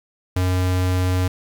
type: tone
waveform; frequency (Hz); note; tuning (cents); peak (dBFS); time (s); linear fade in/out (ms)
square; 91.6; F#2; -17; -18; 0.36-1.28; 5
effects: 8-bit